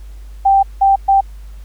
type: tone bursts at uneven times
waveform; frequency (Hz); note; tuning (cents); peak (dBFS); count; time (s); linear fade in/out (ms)
sine; 784; G5; 0; -7; 3; 0.45-0.63 / 0.81-0.96 / 1.08-1.21; 10
effects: added 50 Hz sine -30 dBFS peak until 1.64 s + pink hiss -51 dBFS RMS until 1.64 s